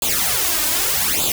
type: noise with flanger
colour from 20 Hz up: white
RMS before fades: -19 dBFS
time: 0.02-1.32 s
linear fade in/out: 2 ms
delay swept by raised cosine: 0.26 to 3.26 ms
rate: 0.82 Hz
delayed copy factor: +0.8
effects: none